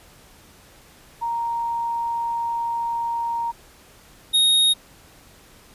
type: tone pair in turn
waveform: sine / square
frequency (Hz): 932.3 / 3736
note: A#5 / A#7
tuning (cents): 0 / +3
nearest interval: 2 octaves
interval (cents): 2403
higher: second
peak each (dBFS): -22 / -15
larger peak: second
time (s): 1.21-3.52 / 4.33-4.74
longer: first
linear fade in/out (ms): 20
effects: pink hiss -50 dBFS RMS until 5.74 s + resampled to 32000 Hz